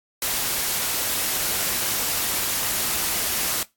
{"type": "noise", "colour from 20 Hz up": "white", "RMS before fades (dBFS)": -24, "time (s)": [0.22, 3.63], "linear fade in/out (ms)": 2, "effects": ["noise-tail reverb RT60 0.2 s tail -20 dB re dry", "AAC 64 kbps"]}